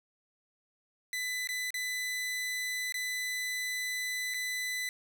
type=tone with dropouts; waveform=sawtooth; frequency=2000 Hz; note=B6; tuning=21 cents sharp; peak=-29 dBFS; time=1.13-4.89 s; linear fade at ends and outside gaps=1 ms; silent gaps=1.473-1.489 / 1.705-1.742 / 2.923-2.942 / 4.339-4.343 s; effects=11-bit